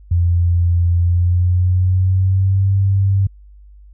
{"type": "tone with pitch glide", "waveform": "sine", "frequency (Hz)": [86.5, 97.66], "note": ["F2", "G2"], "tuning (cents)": [-16, -6], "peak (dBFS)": -11, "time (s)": [0.11, 3.27], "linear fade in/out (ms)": 5, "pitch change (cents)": 210, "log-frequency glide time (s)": [0.99, 2.72], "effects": ["added 50 Hz sine -39 dBFS peak until 3.93 s"]}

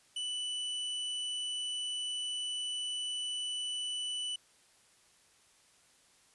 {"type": "tone", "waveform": "45% pulse", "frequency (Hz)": 2978, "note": "F#7", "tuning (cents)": 11, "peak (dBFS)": -34, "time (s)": [0.16, 4.36], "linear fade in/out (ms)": 5, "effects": ["white hiss -65 dBFS RMS until 6.34 s", "resampled to 24000 Hz"]}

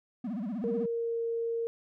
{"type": "tone with vibrato", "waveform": "triangle", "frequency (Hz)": 220, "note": "A3", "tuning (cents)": 0, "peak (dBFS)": -30, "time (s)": [0.24, 0.86], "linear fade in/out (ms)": 5, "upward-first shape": "sine", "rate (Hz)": 16, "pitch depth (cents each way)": 250}
{"type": "tone with pitch glide", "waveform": "sine", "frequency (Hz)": [466.2, 461.6], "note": ["A#4", "A#4"], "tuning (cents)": [0, -17], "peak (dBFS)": -29, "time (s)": [0.64, 1.67], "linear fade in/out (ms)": 0, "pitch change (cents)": -17, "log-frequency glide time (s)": [0.83, 1.2]}
{"effects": []}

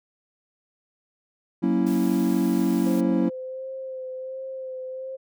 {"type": "chord", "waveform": "triangle", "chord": "F# dominant seventh", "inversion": "none", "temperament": "equal", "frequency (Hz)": [185, 233.1, 277.2, 329.6], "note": ["F#3", "A#3", "C#4", "E4"], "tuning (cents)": [0, 0, 0, 0], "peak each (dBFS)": -23, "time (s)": [1.62, 3.3], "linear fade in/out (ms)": 20}
{"type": "noise", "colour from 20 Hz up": "white", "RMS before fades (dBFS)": -42, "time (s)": [1.86, 3.01], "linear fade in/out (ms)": 10}
{"type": "tone with vibrato", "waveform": "sine", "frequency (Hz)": 522, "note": "C5", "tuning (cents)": -4, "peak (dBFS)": -31, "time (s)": [2.85, 5.17], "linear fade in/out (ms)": 20, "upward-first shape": "sine", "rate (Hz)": 1.4, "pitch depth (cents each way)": 22}
{"effects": []}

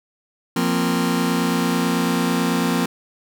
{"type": "chord", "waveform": "sawtooth", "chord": "F suspended fourth", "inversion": "none", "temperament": "just", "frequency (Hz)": [174.61, 232.8, 261.9], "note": ["F3", "Bb3", "C4"], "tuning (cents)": [0, -2, 2], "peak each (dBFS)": -18, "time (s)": [0.56, 2.86], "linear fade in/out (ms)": 5, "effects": []}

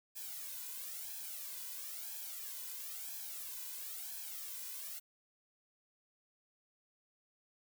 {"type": "noise with flanger", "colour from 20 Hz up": "blue", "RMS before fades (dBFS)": -45, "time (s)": [0.15, 5], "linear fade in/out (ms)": 20, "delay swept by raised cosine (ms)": [1.2, 2.04], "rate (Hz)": 1, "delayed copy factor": 0.9, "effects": []}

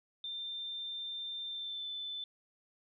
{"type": "tone with pitch glide", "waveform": "sine", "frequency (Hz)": [3585, 3521], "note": ["A7", "A7"], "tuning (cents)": [32, 0], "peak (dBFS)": -38, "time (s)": [0.24, 2.24], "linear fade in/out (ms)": 2, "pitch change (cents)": -32, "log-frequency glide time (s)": [1.46, 1.88], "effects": []}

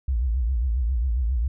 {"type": "tone with vibrato", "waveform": "sine", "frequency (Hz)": 60.7, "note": "B1", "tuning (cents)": -29, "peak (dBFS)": -20, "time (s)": [0.08, 1.48], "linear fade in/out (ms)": 5, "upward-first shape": "triangle", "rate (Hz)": 7.4, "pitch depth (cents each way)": 230, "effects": []}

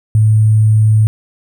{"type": "tone with sample-and-hold", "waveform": "sine", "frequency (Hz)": 108.4, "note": "A2", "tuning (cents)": -25, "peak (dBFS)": -6, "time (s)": [0.15, 1.07], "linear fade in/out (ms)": 0, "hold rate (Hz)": 8820, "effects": []}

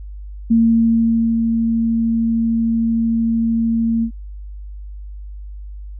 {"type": "tone with ADSR envelope", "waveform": "sine", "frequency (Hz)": 228.3, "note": "A#3", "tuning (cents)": -36, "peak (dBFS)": -9, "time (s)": [0.5, 4.11], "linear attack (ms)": 13, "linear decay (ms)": 860, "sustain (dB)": -5, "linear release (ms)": 81, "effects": ["added 50 Hz sine -29 dBFS peak until 5.99 s"]}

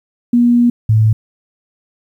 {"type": "tone pair in turn", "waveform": "sine", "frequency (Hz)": [240, 109.47], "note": ["B3", "A2"], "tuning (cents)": [-49, -8], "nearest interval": "octave + major second", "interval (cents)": 1359, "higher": "first", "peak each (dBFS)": -7, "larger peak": "neither", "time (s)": [[0.33, 0.7], [0.89, 1.13]], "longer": "first", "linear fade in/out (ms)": 5, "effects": ["8-bit"]}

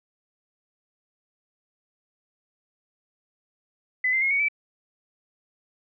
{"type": "tone with pitch steps", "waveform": "sine", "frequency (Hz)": [2010, 2082, 2157, 2234, 2314], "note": ["B6", "C7", "C#7", "C#7", "D7"], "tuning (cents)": [30, -9, -48, 13, -26], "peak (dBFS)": -20, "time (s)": [4.04, 4.485], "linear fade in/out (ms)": 5, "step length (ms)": 89, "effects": []}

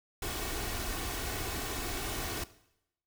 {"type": "noise with comb filter", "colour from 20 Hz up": "pink", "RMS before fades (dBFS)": -36, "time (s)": [0.22, 2.44], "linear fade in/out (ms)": 5, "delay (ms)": 2.7, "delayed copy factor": 0.5, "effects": ["noise-tail reverb RT60 0.8 s tail -17 dB re dry"]}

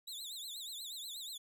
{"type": "tone with vibrato", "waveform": "sawtooth", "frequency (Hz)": 3771, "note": "A#7", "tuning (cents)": 19, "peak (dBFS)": -40, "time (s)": [0.07, 1.38], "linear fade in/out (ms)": 10, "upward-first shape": "triangle", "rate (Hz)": 8.3, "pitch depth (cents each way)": 200, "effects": []}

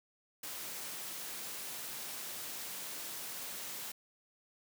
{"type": "high-pass noise", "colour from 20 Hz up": "white", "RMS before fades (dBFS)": -43, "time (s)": [0.43, 3.92], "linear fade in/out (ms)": 5, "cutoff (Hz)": 130, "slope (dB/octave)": 12, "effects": []}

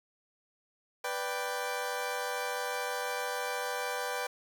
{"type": "chord", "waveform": "20% pulse", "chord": "G major", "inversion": "first", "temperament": "equal", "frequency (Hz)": [493.9, 587.3, 784], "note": ["B4", "D5", "G5"], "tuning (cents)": [0, 0, 0], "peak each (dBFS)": [-31, -34, -32], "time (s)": [1.04, 4.27], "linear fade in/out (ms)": 5, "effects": ["10-bit"]}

